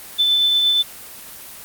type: tone with tremolo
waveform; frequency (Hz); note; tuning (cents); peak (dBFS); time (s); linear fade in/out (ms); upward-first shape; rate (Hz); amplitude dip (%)
sine; 3520; A7; 0; -12; 0.18-0.83; 20; triangle; 8.5; 25
effects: white hiss -37 dBFS RMS until 1.64 s + Opus 24 kbps